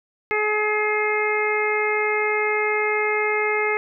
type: harmonic tone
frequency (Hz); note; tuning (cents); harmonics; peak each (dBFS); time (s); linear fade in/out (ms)
424.1; G#4; +36; 1 / 2 / 3 / 4 / 5 / 6; -23 / -28 / -29 / -31 / -23 / -32; 0.31-3.77; 0
effects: none